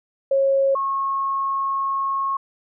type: tone pair in turn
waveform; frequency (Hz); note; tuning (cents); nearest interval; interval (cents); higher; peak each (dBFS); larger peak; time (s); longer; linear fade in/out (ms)
sine; 545 / 1090; C#5 / C#6; -29 / -29; octave; 1200; second; -15 / -20; first; 0.31-0.75 / 0.75-2.37; second; 5
effects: none